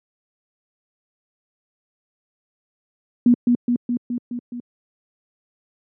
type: tone with echo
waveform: sine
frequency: 241.9 Hz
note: B3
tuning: 36 cents flat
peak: -9 dBFS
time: 3.26-3.34 s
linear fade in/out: 2 ms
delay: 210 ms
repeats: 6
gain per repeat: -3 dB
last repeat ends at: 4.6 s
effects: high-pass 150 Hz 12 dB/octave